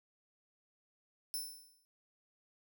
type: tone with exponential decay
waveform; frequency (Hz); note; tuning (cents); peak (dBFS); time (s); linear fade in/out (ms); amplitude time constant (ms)
10% pulse; 5320; E8; +15; -29; 1.34-1.85; 0; 110
effects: none